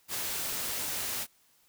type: noise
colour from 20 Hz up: white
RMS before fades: -34 dBFS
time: 0.08-1.27 s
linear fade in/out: 50 ms
effects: white hiss -66 dBFS RMS until 1.68 s